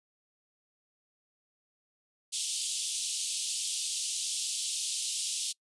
white band-pass noise, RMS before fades -34 dBFS, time 2.32-5.53 s, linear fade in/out 20 ms, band 2900 to 10000 Hz, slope 48 dB/octave, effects noise-tail reverb RT60 0.1 s tail -25 dB re dry + resampled to 24000 Hz

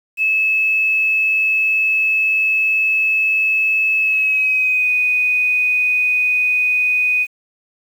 sine tone with pitch glide, 2599 to 2489 Hz, E7 to D#7, -25 to 0 cents, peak -13 dBFS, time 0.17-7.27 s, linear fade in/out 50 ms, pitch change -75 cents, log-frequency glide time 3.99-4.9 s, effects 7-bit

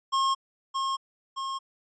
square tone with echo, 1076 Hz, C6, 48 cents sharp, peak -23 dBFS, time 0.12-0.35 s, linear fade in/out 20 ms, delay 620 ms, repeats 2, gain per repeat -4 dB, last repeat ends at 1.59 s, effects resampled to 16000 Hz

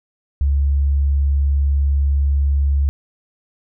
sine tone, 70.1 Hz, C#2, 20 cents sharp, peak -13 dBFS, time 0.41-2.89 s, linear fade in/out 0 ms, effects none

